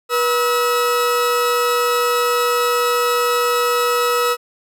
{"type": "tone pair together", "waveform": "40% pulse", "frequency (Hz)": [483.4, 1290.5], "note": ["B4", "E6"], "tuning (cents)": [-37, -37], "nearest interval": "octave + perfect fourth", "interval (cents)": 1700, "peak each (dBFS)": -17, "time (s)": [0.09, 4.37], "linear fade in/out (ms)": 50, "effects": []}